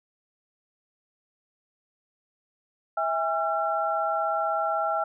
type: tone cluster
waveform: sine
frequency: 653 / 813 / 1358 Hz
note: E5 / G#5 / F6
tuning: -17 / -37 / -49 cents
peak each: -28 dBFS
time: 2.97-5.04 s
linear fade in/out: 5 ms
effects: none